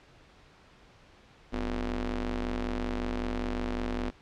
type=ring-modulated tone; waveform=sawtooth; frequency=109.1 Hz; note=A2; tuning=14 cents flat; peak=-23 dBFS; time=1.52-4.11 s; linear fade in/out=20 ms; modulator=141 Hz; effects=pink hiss -57 dBFS RMS until 4.21 s + low-pass 4000 Hz 12 dB/octave